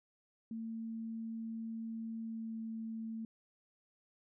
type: tone with pitch glide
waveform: sine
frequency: 225.5 to 223.9 Hz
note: A3 to A3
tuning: +43 to +30 cents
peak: -39 dBFS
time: 0.51-3.25 s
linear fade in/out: 2 ms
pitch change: -13 cents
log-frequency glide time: 2.24-2.59 s
effects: none